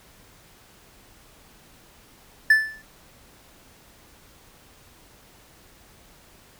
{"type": "tone with exponential decay", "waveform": "triangle", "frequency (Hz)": 1753, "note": "A6", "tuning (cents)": -7, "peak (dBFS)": -8, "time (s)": [2.5, 2.82], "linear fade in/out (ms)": 5, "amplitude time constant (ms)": 69, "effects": ["pink hiss -53 dBFS RMS until 6.59 s"]}